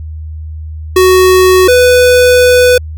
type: tone pair in turn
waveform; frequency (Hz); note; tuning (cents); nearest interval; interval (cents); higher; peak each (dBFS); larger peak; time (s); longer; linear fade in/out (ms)
square; 371.1 / 496.7; F#4 / B4; +5 / +10; perfect fourth; 505; second; -4; neither; 0.96-1.68 / 1.68-2.78; second; 5
effects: added 78 Hz sine -20 dBFS peak until 2.97 s